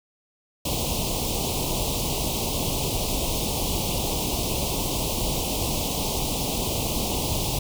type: band-stop noise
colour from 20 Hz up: pink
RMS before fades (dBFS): -26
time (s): 0.65-7.59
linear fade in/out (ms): 5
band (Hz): 1000 to 2600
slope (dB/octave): 48
effects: none